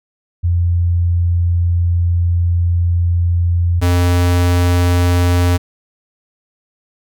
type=tone pair in turn; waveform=sine / square; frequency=86.6 / 88.27 Hz; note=F2 / F2; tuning=-14 / +19 cents; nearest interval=unison; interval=33 cents; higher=second; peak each=-11 dBFS; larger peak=neither; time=0.43-3.81 / 3.81-5.58 s; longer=first; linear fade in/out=20 ms; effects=none